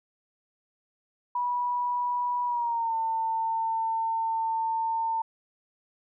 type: tone with pitch glide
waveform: sine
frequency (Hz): 976 to 900.2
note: B5 to A5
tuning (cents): -21 to +39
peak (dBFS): -25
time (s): 1.35-5.22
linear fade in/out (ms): 5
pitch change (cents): -140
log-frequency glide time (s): 2.45-2.95
effects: none